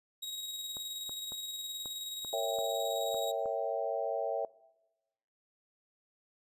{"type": "tone with tremolo", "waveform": "sawtooth", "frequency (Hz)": 3800, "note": "A#7", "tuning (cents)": 33, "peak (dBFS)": -34, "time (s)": [0.22, 3.32], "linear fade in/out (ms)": 10, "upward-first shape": "square", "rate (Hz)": 19, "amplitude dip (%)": 30}
{"type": "clicks", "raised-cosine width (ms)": 1, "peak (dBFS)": -34, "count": 8, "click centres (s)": [0.769, 1.094, 1.321, 1.858, 2.248, 2.587, 3.145, 3.458]}
{"type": "chord", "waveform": "sine", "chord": "A# diminished seventh", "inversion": "none", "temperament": "equal with one note detuned", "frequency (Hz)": [459.5, 554.4, 659.3, 784], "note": ["A#4", "C#5", "E5", "G5"], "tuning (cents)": [-25, 0, 0, 0], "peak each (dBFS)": [-38, -36, -34, -38], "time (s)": [2.33, 4.45], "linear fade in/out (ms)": 2}
{"effects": ["noise-tail reverb RT60 1.0 s tail -21 dB re dry", "resampled to 32000 Hz"]}